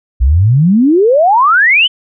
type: exponential sweep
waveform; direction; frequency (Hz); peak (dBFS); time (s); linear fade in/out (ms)
sine; up; 57.5 to 3136; -5; 0.2-1.88; 20
effects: none